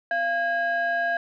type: tone pair together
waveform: sine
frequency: 687 / 1634 Hz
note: F5 / G#6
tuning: -29 / -29 cents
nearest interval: octave + minor third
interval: 1500 cents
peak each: -23 / -23 dBFS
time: 0.11-1.17 s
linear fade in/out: 2 ms
effects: tanh soft clip ceiling -18 dBFS